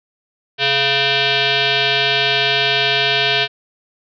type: tone with frequency modulation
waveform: sine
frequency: 423 Hz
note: G#4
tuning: 32 cents sharp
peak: -13 dBFS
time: 0.58-3.48 s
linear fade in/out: 50 ms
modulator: 556 Hz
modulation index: 6.6
effects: none